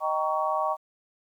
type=chord; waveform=sine; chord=Eb dominant seventh; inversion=none; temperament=just; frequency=622.3 / 777.8 / 933.4 / 1120.1 Hz; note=Eb5 / G5 / Bb5 / Db6; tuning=0 / -14 / +2 / +18 cents; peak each=-29 / -30 / -31 / -28 dBFS; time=0-0.77 s; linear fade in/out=50 ms; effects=10-bit